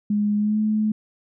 sine tone with pitch glide, 207.7 to 214.7 Hz, G#3 to A3, 0 to -42 cents, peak -18 dBFS, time 0.1-0.92 s, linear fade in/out 5 ms, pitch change +58 cents, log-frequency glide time 0.37-0.59 s, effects none

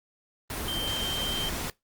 sine tone in noise, 3136 Hz, G7, in tune, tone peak -30 dBFS, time 0.68-1.49 s, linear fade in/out 2 ms, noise pink, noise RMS -33 dBFS, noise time 0.5-1.7 s, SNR 0 dB, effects noise-tail reverb RT60 0.2 s tail -23 dB re dry + Opus 32 kbps

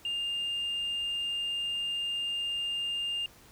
sine tone, 2808 Hz, F7, 9 cents sharp, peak -28 dBFS, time 0.05-3.26 s, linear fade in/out 2 ms, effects tanh soft clip ceiling -28 dBFS + pink hiss -56 dBFS RMS until 3.51 s

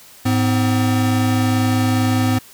square tone pair together, 105.8 / 255.2 Hz, G#2 / C4, +33 / -43 cents, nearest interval octave + minor third, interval 1524 cents, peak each -18 dBFS, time 0.25-2.39 s, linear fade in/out 10 ms, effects white hiss -44 dBFS RMS until 2.53 s

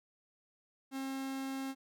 45% pulse tone, 268.2 Hz, C4, 43 cents sharp, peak -37 dBFS, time 0.91-1.75 s, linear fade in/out 50 ms, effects none

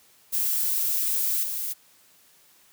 violet noise with level steps, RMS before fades -25 / -30 dBFS, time 0.32-1.74 s, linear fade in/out 20 ms, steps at 1.43 s, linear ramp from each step 5 ms, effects white hiss -58 dBFS RMS until 2.72 s + high-pass 80 Hz 12 dB/octave

